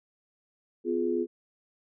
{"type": "chord", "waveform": "sine", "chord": "F diminished", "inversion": "second", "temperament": "just", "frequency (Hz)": [251.4, 349.2, 419.1], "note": ["Cb4", "F4", "Ab4"], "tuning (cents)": [31, 0, 16], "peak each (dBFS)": [-32, -28, -30], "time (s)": [0.84, 1.27], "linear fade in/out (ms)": 50, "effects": []}